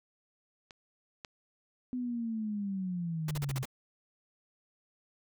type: clicks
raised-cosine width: 0.2 ms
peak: -31 / -24 dBFS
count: 2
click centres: 0.708 / 1.248 s
type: linear sweep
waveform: sine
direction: down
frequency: 253.2 to 128.4 Hz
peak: -32 dBFS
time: 1.93-3.63 s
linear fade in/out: 0 ms
type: noise bursts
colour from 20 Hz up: pink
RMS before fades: -39 dBFS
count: 6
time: 3.28-3.655 s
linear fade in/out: 5 ms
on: 30 ms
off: 39 ms
effects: none